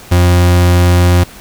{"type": "tone", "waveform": "40% pulse", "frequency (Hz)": 88.4, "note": "F2", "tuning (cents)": 22, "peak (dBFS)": -5, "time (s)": [0.11, 1.24], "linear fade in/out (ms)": 10, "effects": ["pink hiss -35 dBFS RMS until 1.4 s"]}